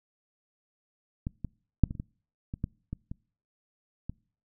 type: clicks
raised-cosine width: 5 ms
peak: -19 / -21 / -7 / -23 / -30 / -22 / -22 / -17 / -22 / -25 / -22 dBFS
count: 11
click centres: 1.269 / 1.447 / 1.837 / 1.909 / 1.952 / 1.999 / 2.539 / 2.641 / 2.93 / 3.115 / 4.096 s
effects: noise-tail reverb RT60 0.5 s tail -26 dB re dry